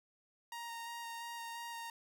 sawtooth tone with vibrato, 932.3 Hz, A#5, in tune, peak -39 dBFS, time 0.52-1.9 s, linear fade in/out 2 ms, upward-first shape square, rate 2.9 Hz, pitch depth 10 cents each way, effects none

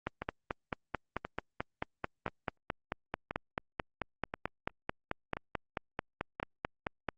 two click trains, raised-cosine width 0.5 ms, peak -17 / -21 dBFS, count 33 / 7, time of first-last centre 0.07-7.088 / 0.22-6.399 s, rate 4.56 / 0.971 Hz, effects Opus 24 kbps

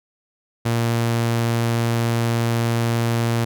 sawtooth tone, 116.54 Hz, A#2, in tune, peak -14 dBFS, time 0.65-3.45 s, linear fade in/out 10 ms, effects none

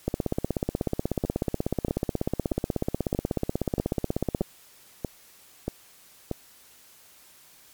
two click trains, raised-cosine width 2 ms, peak -14 / -11 dBFS, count 9 / 72, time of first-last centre 1.25-6.313 / 0.08-4.409 s, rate 1.58 / 16.4 Hz, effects white hiss -54 dBFS RMS until 7.73 s + MP3 96 kbps

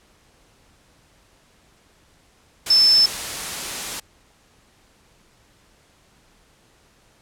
sine tone in noise, 5274 Hz, E8, in tune, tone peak -11 dBFS, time 2.7-3.06 s, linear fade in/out 5 ms, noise white, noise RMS -28 dBFS, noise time 2.66-4 s, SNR +14 dB, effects pink hiss -57 dBFS RMS until 7.21 s + low-pass 10000 Hz 12 dB/octave

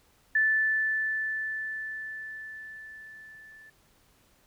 sine tone with level ramp, 1754 Hz, A6, 6 cents flat, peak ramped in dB -20 to -49 dBFS, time 0.35-3.7 s, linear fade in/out 5 ms, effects pink hiss -64 dBFS RMS until 4.46 s

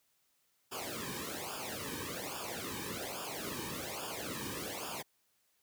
pink noise with flanger, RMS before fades -41 dBFS, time 0.71-5.03 s, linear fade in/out 20 ms, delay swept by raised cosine 0.49 to 1.49 ms, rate 1.2 Hz, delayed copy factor -0.95, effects white hiss -75 dBFS RMS until 5.62 s + high-pass 60 Hz 12 dB/octave

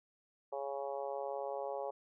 harmonic tone, 138.9 Hz, C#3, 4 cents sharp, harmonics 3 / 4 / 5 / 6 / 7 / 8, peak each -44 / -40 / -45 / -44 / -51 / -53 dBFS, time 0.52-1.91 s, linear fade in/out 10 ms, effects none

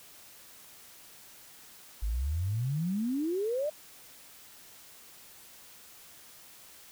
sine exponential sweep, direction up, 49 to 624 Hz, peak -28 dBFS, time 2.02-3.7 s, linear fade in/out 10 ms, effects white hiss -53 dBFS RMS until 6.91 s

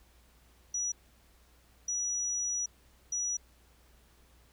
sine tone bursts at uneven times, 5850 Hz, F#8, 21 cents flat, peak -30 dBFS, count 3, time 0.74-0.92 / 1.88-2.66 / 3.12-3.37 s, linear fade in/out 5 ms, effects added 60 Hz sine -62 dBFS peak until 4.52 s + pink hiss -65 dBFS RMS until 4.52 s

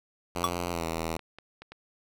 5% pulse tone with pitch glide, 87.31 to 81.94 Hz, F2 to E2, 0 to -10 cents, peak -19 dBFS, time 0.35-1.17 s, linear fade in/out 5 ms, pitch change -110 cents, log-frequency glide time 0.69-0.85 s
square tone with exponential decay, 1138 Hz, C#6, 45 cents sharp, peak -20 dBFS, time 0.44-0.52 s, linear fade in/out 1 ms, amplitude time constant 16 ms
clicks, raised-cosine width 0.3 ms, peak -28 dBFS, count 4, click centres 1.193 / 1.386 / 1.62 / 1.72 s
effects none

